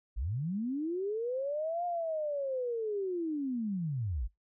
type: linear two-way sweep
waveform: sine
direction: up then down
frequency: 44.1 to 711 to 44.1 Hz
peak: -31 dBFS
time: 0.16-4.28 s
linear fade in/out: 20 ms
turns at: 1.85 s
effects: noise-tail reverb RT60 0.2 s tail -25 dB re dry